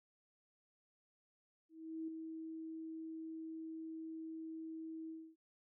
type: tone with ADSR envelope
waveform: sine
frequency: 321.7 Hz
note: E4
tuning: 42 cents flat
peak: -39 dBFS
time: 1.69-5.36 s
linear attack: 390 ms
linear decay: 4 ms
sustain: -5 dB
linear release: 270 ms
effects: none